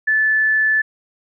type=tone; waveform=sine; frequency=1743 Hz; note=A6; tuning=17 cents flat; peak=-13 dBFS; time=0.07-0.82 s; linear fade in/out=10 ms; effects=none